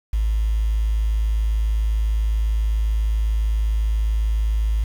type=tone; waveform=sine; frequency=53.7 Hz; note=A1; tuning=41 cents flat; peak=-16 dBFS; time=0.13-4.84 s; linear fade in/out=5 ms; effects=tanh soft clip ceiling -13 dBFS + 7-bit